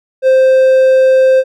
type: tone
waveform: triangle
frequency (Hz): 523.3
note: C5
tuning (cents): 0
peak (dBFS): -3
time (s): 0.22-1.44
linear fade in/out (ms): 50
effects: none